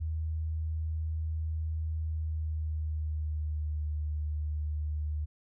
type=tone with pitch glide; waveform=sine; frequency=79.2 to 75.62 Hz; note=D#2 to D#2; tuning=+31 to -49 cents; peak=-30 dBFS; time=0-5.26 s; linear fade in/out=20 ms; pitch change=-80 cents; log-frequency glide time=1.97-3.89 s; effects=none